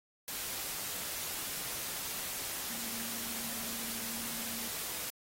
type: tone in noise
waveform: sine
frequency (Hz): 230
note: A#3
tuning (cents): -23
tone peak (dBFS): -48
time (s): 2.7-4.68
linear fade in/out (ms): 0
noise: white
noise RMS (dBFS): -39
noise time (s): 0.28-5.1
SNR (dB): -12
effects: AAC 48 kbps